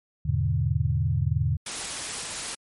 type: chord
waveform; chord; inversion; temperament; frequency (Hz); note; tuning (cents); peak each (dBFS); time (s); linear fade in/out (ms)
sine; E dominant seventh; none; equal; 82.41 / 103.83 / 123.47 / 146.83; E2 / G#2 / B2 / D3; 0 / 0 / 0 / 0; -27; 0.25-1.57; 10
type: noise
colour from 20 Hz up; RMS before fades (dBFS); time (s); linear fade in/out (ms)
white; -32; 1.66-2.55; 5
effects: MP3 48 kbps